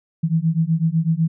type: beating tone pair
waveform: sine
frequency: 158.9 / 166.9 Hz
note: D#3 / E3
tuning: +37 / +22 cents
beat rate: 8 Hz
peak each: -19 dBFS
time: 0.23-1.28 s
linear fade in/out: 10 ms
effects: none

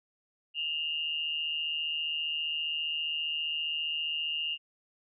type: tone with amplitude modulation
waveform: sine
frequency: 2821 Hz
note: F7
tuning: 17 cents sharp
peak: -27 dBFS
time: 0.54-4.58 s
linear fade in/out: 50 ms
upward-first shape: sine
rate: 155 Hz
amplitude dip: 65%
effects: none

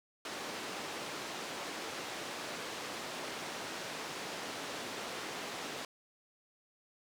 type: band-pass noise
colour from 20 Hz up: pink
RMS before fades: -42 dBFS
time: 0.25-5.85 s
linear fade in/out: 2 ms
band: 300 to 6300 Hz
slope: 12 dB/octave
effects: none

